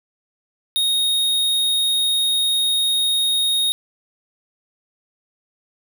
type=tone; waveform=square; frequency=3729 Hz; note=A#7; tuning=in tune; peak=-17 dBFS; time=0.76-3.72 s; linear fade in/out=0 ms; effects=none